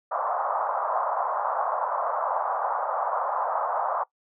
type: band-pass noise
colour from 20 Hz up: white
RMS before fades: -27 dBFS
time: 0.11-4.04 s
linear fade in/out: 10 ms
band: 580 to 1200 Hz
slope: 48 dB/octave
effects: noise-tail reverb RT60 0.1 s tail -22 dB re dry